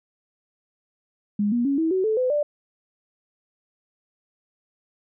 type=tone with pitch steps; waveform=sine; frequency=206 / 239.4 / 278.2 / 323.2 / 375.6 / 436.5 / 507.2 / 589.4 Hz; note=G#3 / A#3 / C#4 / E4 / F#4 / A4 / B4 / D5; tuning=-14 / +46 / +6 / -34 / +26 / -14 / +46 / +6 cents; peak=-19 dBFS; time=1.39-2.43 s; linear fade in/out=5 ms; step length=130 ms; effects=none